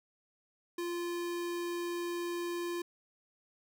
square tone, 346.8 Hz, F4, 12 cents flat, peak -35 dBFS, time 0.78-2.82 s, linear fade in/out 5 ms, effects none

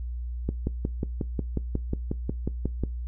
click train, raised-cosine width 3 ms, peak -14 dBFS, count 14, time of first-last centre 0.49-2.837 s, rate 5.54 Hz, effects noise-tail reverb RT60 0.2 s tail -21 dB re dry + added 60 Hz sine -30 dBFS peak until 3.07 s

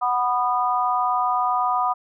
sine chord, B major, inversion second, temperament equal with one note detuned, 740 / 987.8 / 1228.8 Hz, F#5 / B5 / D#6, 0 / 0 / -22 cents, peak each -23 dBFS, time 0.01-1.94 s, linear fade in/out 20 ms, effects none

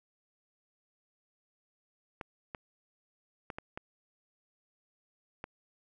clicks, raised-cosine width 0.5 ms, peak -24 dBFS, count 6, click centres 2.212 / 2.548 / 3.502 / 3.585 / 3.775 / 5.441 s, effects none

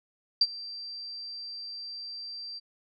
sine tone with ADSR envelope, 4699 Hz, D8, in tune, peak -16 dBFS, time 0.41-2.6 s, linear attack 5 ms, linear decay 44 ms, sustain -21 dB, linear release 25 ms, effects none

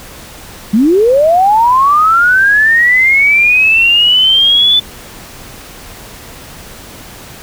sine linear sweep, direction up, 196 to 3513 Hz, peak -5 dBFS, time 0.73-4.8 s, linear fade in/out 10 ms, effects pink hiss -32 dBFS RMS until 7.42 s

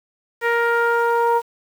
sawtooth tone with low-pass filter sweep, 468.8 Hz, A#4, 10 cents sharp, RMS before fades -18 dBFS, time 0.41-1.42 s, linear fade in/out 50 ms, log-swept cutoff 1900 to 960 Hz, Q 3.3, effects 7-bit

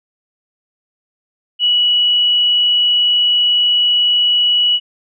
sine tone, 2934 Hz, F#7, 15 cents flat, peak -10 dBFS, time 1.59-4.8 s, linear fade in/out 50 ms, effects none

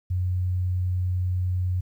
sine tone, 91 Hz, F#2, 28 cents flat, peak -22 dBFS, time 0.1-1.81 s, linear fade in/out 10 ms, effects 10-bit

